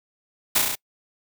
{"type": "noise with echo", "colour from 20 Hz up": "white", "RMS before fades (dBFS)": -18, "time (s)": [0.55, 0.59], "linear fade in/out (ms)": 10, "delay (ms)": 33, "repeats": 5, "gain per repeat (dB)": -2, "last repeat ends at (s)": 0.755, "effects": ["noise-tail reverb RT60 0.1 s tail -26 dB re dry"]}